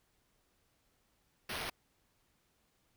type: noise with sample-and-hold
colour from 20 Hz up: violet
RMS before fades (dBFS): -40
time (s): 1.49-1.7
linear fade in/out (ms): 5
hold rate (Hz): 7350
effects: pink hiss -75 dBFS RMS until 2.96 s